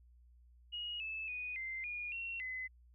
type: tone with pitch steps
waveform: sine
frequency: 2886 / 2619 / 2475 / 2082 / 2437 / 2728 / 2030 Hz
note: F#7 / E7 / D#7 / C7 / D#7 / F7 / B6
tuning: -44 / -12 / -10 / -9 / -37 / -41 / +47 cents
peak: -39 dBFS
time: 0.72-2.68 s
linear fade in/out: 20 ms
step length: 280 ms
effects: added 60 Hz sine -60 dBFS peak until 2.94 s